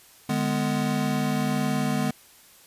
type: chord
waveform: square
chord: G# diminished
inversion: second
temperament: just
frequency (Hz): 149.51 / 207.7 / 249.2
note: D3 / G#3 / B3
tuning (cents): +31 / 0 / +16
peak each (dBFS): -29 / -28 / -28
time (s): 0.29-2.11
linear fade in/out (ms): 5
effects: white hiss -53 dBFS RMS until 2.66 s + resampled to 32000 Hz